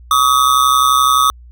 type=ring-modulated tone; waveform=square; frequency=1200 Hz; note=D6; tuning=37 cents sharp; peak=-7 dBFS; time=0.11-1.3 s; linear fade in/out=0 ms; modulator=65.8 Hz; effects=added 60 Hz sine -36 dBFS peak until 1.51 s